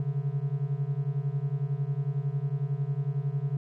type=beating tone pair; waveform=triangle; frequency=135.1 / 146.1 Hz; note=C#3 / D3; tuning=-44 / -9 cents; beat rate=11 Hz; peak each=-28 dBFS; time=0-3.57 s; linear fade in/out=2 ms; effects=none